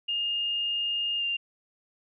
sine tone with pitch glide, 2830 to 2793 Hz, F7 to F7, +22 to -1 cents, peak -26 dBFS, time 0.08-1.37 s, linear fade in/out 10 ms, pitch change -23 cents, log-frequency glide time 1.18-1.23 s, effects none

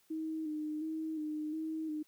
sine tone with vibrato, 311.1 Hz, D#4, in tune, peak -35 dBFS, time 0.1-2.03 s, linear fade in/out 10 ms, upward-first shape square, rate 1.4 Hz, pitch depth 33 cents each way, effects white hiss -70 dBFS RMS until 2.07 s

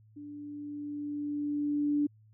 sine tone with level ramp, 292.2 Hz, D4, 9 cents flat, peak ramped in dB -42 to -24 dBFS, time 0.16-2.07 s, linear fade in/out 10 ms, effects added 108 Hz sine -57 dBFS peak until 2.33 s

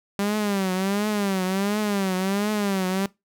sawtooth tone with vibrato, 198.1 Hz, G3, 18 cents sharp, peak -18 dBFS, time 0.19-3.06 s, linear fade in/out 0 ms, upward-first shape triangle, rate 1.4 Hz, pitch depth 140 cents each way, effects noise-tail reverb RT60 0.2 s tail -21 dB re dry

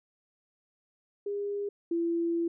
sine tone pair in turn, 406 / 337.4 Hz, G#4 / E4, -39 / +40 cents, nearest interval minor third, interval 321 cents, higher first, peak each -30 / -26 dBFS, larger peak second, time 1.26-1.69 / 1.91-2.48 s, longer second, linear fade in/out 5 ms, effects none

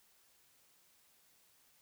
silence, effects white hiss -69 dBFS RMS until 1.81 s

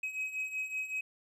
triangle beating tone pair, 2537 / 2542.3 Hz, D#7 / D#7, +33 / +37 cents, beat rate 5.3 Hz, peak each -39 / -34 dBFS, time 0.03-1.01 s, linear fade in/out 5 ms, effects resampled to 32000 Hz

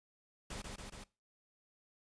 pink noise with echo, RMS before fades -44 dBFS, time 0.5-0.62 s, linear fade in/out 5 ms, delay 140 ms, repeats 3, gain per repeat -2 dB, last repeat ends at 1.04 s, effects noise-tail reverb RT60 0.3 s tail -21 dB re dry + resampled to 22050 Hz

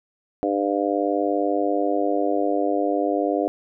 harmonic tone, 100.3 Hz, G2, 40 cents sharp, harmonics 3 / 4 / 5 / 6 / 7, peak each -24 / -27 / -26 / -27 / -26 dBFS, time 0.43-3.48 s, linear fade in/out 0 ms, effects none

